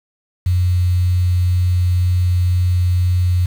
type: tone with quantisation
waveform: sine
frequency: 89.8 Hz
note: F2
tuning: 49 cents sharp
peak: -12 dBFS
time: 0.46-3.46 s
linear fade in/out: 5 ms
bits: 6
effects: none